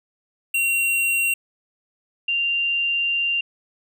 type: tone pair in turn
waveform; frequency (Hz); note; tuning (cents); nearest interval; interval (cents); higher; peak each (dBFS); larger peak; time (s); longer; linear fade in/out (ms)
square / sine; 2747 / 2782; F7 / F7; -29 / -7; unison; 22; second; -19; neither; 0.54-1.34 / 2.28-3.41; second; 5
effects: none